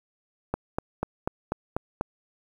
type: click train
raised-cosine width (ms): 1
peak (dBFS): -12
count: 7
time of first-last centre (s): 0.54-2.011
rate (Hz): 4.08
effects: 8-bit